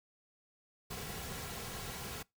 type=noise with comb filter; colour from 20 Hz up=pink; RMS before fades=-43 dBFS; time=0.9-2.23 s; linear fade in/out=10 ms; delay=3.3 ms; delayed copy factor=-0.5; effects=noise-tail reverb RT60 0.2 s tail -24 dB re dry